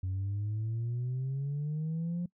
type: exponential sweep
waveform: sine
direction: up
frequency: 92.1 to 177.7 Hz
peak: -29 dBFS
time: 0.03-2.26 s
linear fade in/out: 5 ms
effects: noise-tail reverb RT60 0.1 s tail -23 dB re dry + tanh soft clip ceiling -29 dBFS